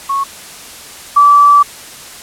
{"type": "tone pair in turn", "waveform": "sine", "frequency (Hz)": [1103, 1156.8], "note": ["C#6", "D6"], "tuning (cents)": [-9, -27], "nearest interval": "minor second", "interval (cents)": 82, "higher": "second", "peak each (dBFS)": [-12, -3], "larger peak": "second", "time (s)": [[0.09, 0.24], [1.16, 1.63]], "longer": "second", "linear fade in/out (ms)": 10, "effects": ["white hiss -32 dBFS RMS until 2.22 s", "low-pass 11000 Hz 12 dB/octave"]}